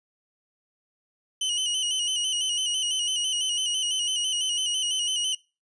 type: tone with vibrato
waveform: sawtooth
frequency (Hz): 2968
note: F#7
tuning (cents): +5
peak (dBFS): -21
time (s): 1.41-5.35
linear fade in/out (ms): 5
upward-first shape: square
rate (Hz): 6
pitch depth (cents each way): 47
effects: noise-tail reverb RT60 0.3 s tail -23 dB re dry + resampled to 22050 Hz